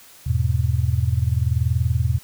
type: chord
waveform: sine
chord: E major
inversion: none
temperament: just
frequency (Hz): 82.41 / 103.01 / 123.61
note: E2 / G#2 / B2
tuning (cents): 0 / -14 / +2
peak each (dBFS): -21 / -23 / -21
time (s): 0.26-2.19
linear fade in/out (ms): 10
effects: white hiss -47 dBFS RMS until 2.23 s